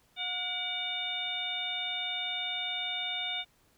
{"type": "harmonic tone with a mistuned harmonic", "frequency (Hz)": 725, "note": "F#5", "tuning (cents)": -35, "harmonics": [1, 2, 3, 4, 5], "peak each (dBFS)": [-42, -45, -38, -40, -34], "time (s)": [0.16, 3.45], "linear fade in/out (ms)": 50, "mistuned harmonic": 3, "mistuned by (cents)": 84, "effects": ["pink hiss -67 dBFS RMS until 3.77 s"]}